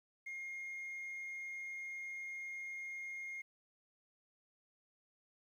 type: tone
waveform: sine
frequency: 2134 Hz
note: C7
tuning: 34 cents sharp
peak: -40 dBFS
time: 0.26-3.42 s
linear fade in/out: 10 ms
effects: tanh soft clip ceiling -41 dBFS + 12-bit